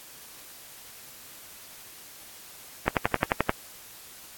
click train, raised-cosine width 0.5 ms, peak -5 dBFS, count 8, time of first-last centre 2.88-3.494 s, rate 11.4 Hz, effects white hiss -47 dBFS RMS until 4.37 s + AAC 64 kbps

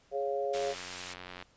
sine chord, Db major, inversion second, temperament equal, 415.3 / 554.4 / 698.5 Hz, Ab4 / Db5 / F5, 0 / 0 / 0 cents, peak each -34 / -33 / -36 dBFS, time 0.11-0.75 s, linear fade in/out 50 ms
pink high-pass noise, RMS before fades -43 dBFS, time 0.53-1.14 s, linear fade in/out 10 ms, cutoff 2000 Hz, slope 12 dB/octave
click train, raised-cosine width 0.3 ms, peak -27 dBFS, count 80, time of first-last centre 0.55-1.425 s, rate 90.3 Hz
effects pink hiss -65 dBFS RMS until 1.56 s + resampled to 16000 Hz

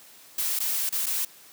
blue noise with dropouts, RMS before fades -27 dBFS, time 0.38-1.25 s, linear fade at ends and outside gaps 5 ms, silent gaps 0.591-0.601 / 0.893-0.924 / 1.06-1.065 s, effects white hiss -51 dBFS RMS until 1.52 s + high-pass 150 Hz 12 dB/octave

